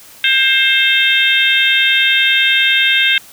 harmonic tone with a mistuned harmonic, 530 Hz, C5, 22 cents sharp, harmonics 3 / 4 / 5 / 6 / 7, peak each -16 / -16 / -16 / -16 / -16 dBFS, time 0.24-3.18 s, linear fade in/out 2 ms, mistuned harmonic 7, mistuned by -33 cents, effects white hiss -40 dBFS RMS until 3.32 s

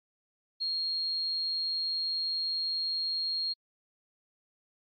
sine tone, 4255 Hz, C8, 28 cents sharp, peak -29 dBFS, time 0.6-3.54 s, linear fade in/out 20 ms, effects AAC 32 kbps

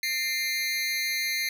25% pulse tone with amplitude modulation, 2100 Hz, C7, 6 cents sharp, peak -19 dBFS, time 0.03-1.49 s, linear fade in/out 2 ms, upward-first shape sine, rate 294 Hz, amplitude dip 80%, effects none

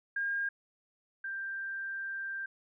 sine tone pair in turn, 1615 / 1579.9 Hz, G#6 / G6, -49 / +13 cents, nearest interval unison, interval 38 cents, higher first, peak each -30 / -35 dBFS, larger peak first, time 0.16-0.49 / 1.24-2.46 s, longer second, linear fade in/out 5 ms, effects none

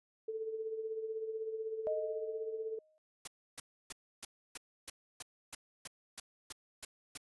sine tone with tremolo, 441.8 Hz, A4, 7 cents sharp, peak -34 dBFS, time 0.28-2.79 s, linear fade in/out 5 ms, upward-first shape triangle, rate 16 Hz, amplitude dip 65%
sine tone with exponential decay, 622.3 Hz, D#5, in tune, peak -31 dBFS, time 1.87-2.98 s, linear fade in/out 0 ms, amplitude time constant 240 ms
white noise bursts, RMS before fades -43 dBFS, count 13, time 3.25-7.175 s, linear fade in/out 5 ms, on 25 ms, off 300 ms
effects resampled to 24000 Hz

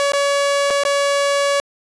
sawtooth tone with dropouts, 565 Hz, C#5, 33 cents sharp, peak -11 dBFS, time 0-1.6 s, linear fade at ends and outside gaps 0 ms, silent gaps 0.12-0.134 / 0.703-0.707 / 0.836-0.851 s, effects resampled to 22050 Hz

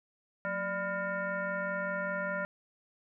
sine tone with frequency modulation, 1000 Hz, B5, 21 cents sharp, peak -31 dBFS, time 0.45-2.45 s, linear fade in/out 0 ms, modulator 409 Hz, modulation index 1.9, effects none

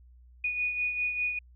sine beating tone pair, 2466 / 2471 Hz, D#7 / D#7, -16 / -13 cents, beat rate 5 Hz, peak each -28 / -37 dBFS, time 0.44-1.39 s, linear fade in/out 5 ms, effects added 61 Hz sine -52 dBFS peak until 1.55 s

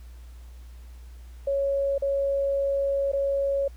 sine tone with dropouts, 554.4 Hz, C#5, in tune, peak -22 dBFS, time 1.47-3.68 s, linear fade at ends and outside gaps 5 ms, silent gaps 1.981-2.021 / 3.118-3.132 s, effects added 60 Hz sine -41 dBFS peak until 3.76 s + pink hiss -59 dBFS RMS until 3.76 s

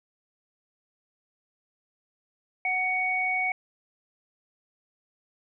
sine tone pair together, 741 / 2234 Hz, F#5 / C#7, +2 / +13 cents, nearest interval octave + perfect fifth, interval 1911 cents, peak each -30 / -25 dBFS, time 2.65-3.52 s, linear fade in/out 2 ms, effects none

